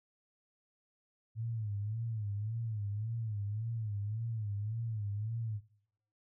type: tone with vibrato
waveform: sine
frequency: 108.2 Hz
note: A2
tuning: 29 cents flat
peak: -34 dBFS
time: 1.35-5.61 s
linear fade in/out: 50 ms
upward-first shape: sine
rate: 1.8 Hz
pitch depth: 120 cents each way
effects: noise-tail reverb RT60 0.9 s tail -26 dB re dry